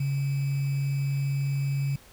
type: tone with sample-and-hold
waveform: sine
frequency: 138.59 Hz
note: C#3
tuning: in tune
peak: -24 dBFS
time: 0-1.96 s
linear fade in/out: 5 ms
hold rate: 2450 Hz
effects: pink hiss -53 dBFS RMS until 2.12 s